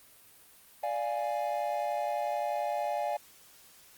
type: chord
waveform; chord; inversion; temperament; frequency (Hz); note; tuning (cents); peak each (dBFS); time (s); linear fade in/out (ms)
triangle; D diminished; none; equal; 587.3 / 698.5 / 830.6; D5 / F5 / Ab5; 0 / 0 / 0; -32; 0.83-3.17; 5
effects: white hiss -57 dBFS RMS until 3.97 s + Opus 32 kbps